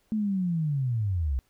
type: linear sweep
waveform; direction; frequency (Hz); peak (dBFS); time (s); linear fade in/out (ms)
sine; down; 221.1 to 60.7; -24; 0.12-1.39; 0
effects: pink hiss -69 dBFS RMS until 1.49 s